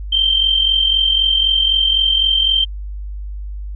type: tone with amplitude modulation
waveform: sine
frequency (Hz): 3136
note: G7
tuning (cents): 0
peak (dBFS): -9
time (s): 0.12-2.65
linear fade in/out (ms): 10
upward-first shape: sine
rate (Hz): 43.9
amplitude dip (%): 60
effects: added 50 Hz sine -24 dBFS peak until 3.75 s